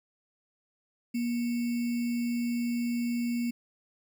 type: tone with sample-and-hold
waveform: sine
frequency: 238.1 Hz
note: A#3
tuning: 37 cents sharp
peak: -27 dBFS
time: 1.14-3.51 s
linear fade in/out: 10 ms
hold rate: 2450 Hz
effects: none